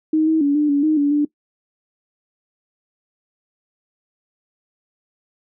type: tone with pitch steps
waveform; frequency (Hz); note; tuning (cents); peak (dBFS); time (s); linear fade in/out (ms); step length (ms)
sine; 312.8 / 318.6 / 284.7 / 297.9 / 284.8 / 310.2 / 287 / 293.8; D#4 / D#4 / C#4 / D4 / C#4 / D#4 / D4 / D4; +9 / +41 / +46 / +25 / +47 / -5 / -40 / +1; -13; 0.13-1.25; 5; 140
effects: noise-tail reverb RT60 0.1 s tail -20 dB re dry